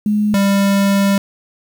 sine / square tone pair in turn, 210 / 198.21 Hz, G#3 / G3, +19 / +19 cents, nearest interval minor second, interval 100 cents, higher first, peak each -12 dBFS, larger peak neither, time 0.06-0.34 / 0.34-1.18 s, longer second, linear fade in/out 2 ms, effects 7-bit

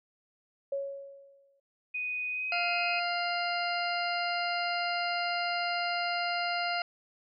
sine tone with exponential decay, 554.4 Hz, C#5, in tune, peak -28 dBFS, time 0.72-1.6 s, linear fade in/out 5 ms, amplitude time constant 190 ms
sine tone with pitch glide, 2489 to 2522 Hz, D#7 to D#7, 0 to +23 cents, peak -31 dBFS, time 1.94-3 s, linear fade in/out 10 ms, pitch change +23 cents, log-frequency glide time 2.3-2.49 s
harmonic tone, 698.5 Hz, F5, in tune, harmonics 1 / 2 / 3 / 4 / 6 / 7, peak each -32 / -35 / -37 / -38 / -40 / -40 dBFS, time 2.52-6.82 s, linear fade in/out 2 ms
effects none

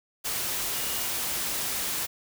sine tone in noise, 2866 Hz, F7, 44 cents sharp, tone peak -41 dBFS, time 0.73-1.08 s, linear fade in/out 20 ms, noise white, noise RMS -30 dBFS, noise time 0.24-2.07 s, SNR -14 dB, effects none

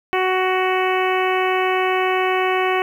harmonic tone, 372.3 Hz, F#4, 11 cents sharp, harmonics 1 / 2 / 3 / 4 / 5 / 6 / 7 / 8, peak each -20 / -22 / -24 / -30 / -27 / -27 / -29 / -32 dBFS, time 0.13-2.82 s, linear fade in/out 0 ms, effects 8-bit

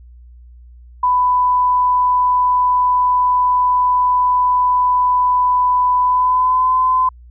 sine tone with pitch glide, 996 to 1021 Hz, B5 to C6, +14 to -43 cents, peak -11 dBFS, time 1.03-7.09 s, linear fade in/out 5 ms, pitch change +43 cents, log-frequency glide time 6.01-6.75 s, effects added 60 Hz sine -38 dBFS peak until 7.3 s

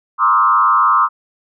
sine tone with frequency modulation, 1167 Hz, D6, 11 cents flat, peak -9 dBFS, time 0.18-1.09 s, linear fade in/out 50 ms, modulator 106 Hz, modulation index 1.5, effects none

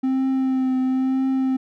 triangle tone with vibrato, 261.6 Hz, C4, in tune, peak -16 dBFS, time 0.03-1.57 s, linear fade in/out 10 ms, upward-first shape triangle, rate 1 Hz, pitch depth 24 cents each way, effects none

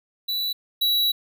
square tone pair in turn, 3951 / 3912 Hz, B7 / B7, 0 / -17 cents, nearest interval unison, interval 17 cents, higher first, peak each -24 / -19 dBFS, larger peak second, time 0.28-0.53 / 0.81-1.12 s, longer second, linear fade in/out 10 ms, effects none

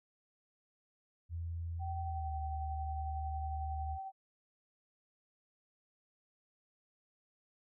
sine tone with pitch glide, 84 to 76.14 Hz, E2 to D#2, +33 to -37 cents, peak -37 dBFS, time 1.29-3.99 s, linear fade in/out 50 ms, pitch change -170 cents, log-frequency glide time 2.02-2.34 s
sine tone with tremolo, 771 Hz, G5, 29 cents flat, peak -39 dBFS, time 1.79-4.12 s, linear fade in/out 50 ms, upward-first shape sine, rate 11 Hz, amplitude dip 30%
effects none

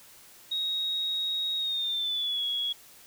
sine tone with pitch glide, 3774 to 3343 Hz, A#7 to G#7, +21 to +11 cents, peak -27 dBFS, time 0.51-2.73 s, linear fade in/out 10 ms, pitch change -210 cents, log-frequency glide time 1.57-2.44 s, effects white hiss -53 dBFS RMS until 3.06 s

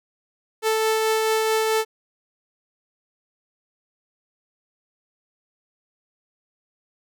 sawtooth tone with tremolo, 440 Hz, A4, in tune, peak -14 dBFS, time 0.62-1.85 s, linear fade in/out 50 ms, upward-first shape triangle, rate 4.6 Hz, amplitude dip 25%, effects none

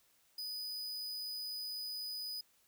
45% pulse tone, 4978 Hz, D#8, in tune, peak -39 dBFS, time 0.38-2.41 s, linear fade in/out 5 ms, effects white hiss -71 dBFS RMS until 2.67 s

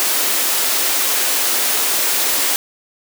white high-pass noise, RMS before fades -17 dBFS, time 0-2.56 s, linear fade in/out 0 ms, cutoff 270 Hz, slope 24 dB/octave, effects none

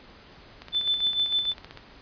click train, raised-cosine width 0.2 ms, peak -23 dBFS, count 19, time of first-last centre 0.62-1.774 s, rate 15.6 Hz
sine tone with tremolo, 3520 Hz, A7, in tune, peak -20 dBFS, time 0.72-1.54 s, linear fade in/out 50 ms, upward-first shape sine, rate 6.6 Hz, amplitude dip 65%
effects pink hiss -50 dBFS RMS until 2.01 s + resampled to 11025 Hz

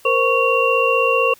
sine tone cluster, 466.4 / 522 / 1113 / 2757 Hz, A#4 / C5 / C#6 / F7, +1 / -4 / +7 / -23 cents, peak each -19 dBFS, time 0.05-1.34 s, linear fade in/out 5 ms, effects white hiss -49 dBFS RMS until 1.39 s

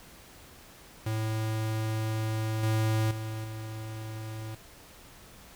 square tone with level steps, 109.9 Hz, A2, 2 cents flat, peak -29 / -25 / -34 / -37 dBFS, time 1.06-4.55 s, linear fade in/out 5 ms, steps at 2.63 / 3.11 / 3.44 s, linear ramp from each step 2 ms, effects pink hiss -52 dBFS RMS until 5.55 s

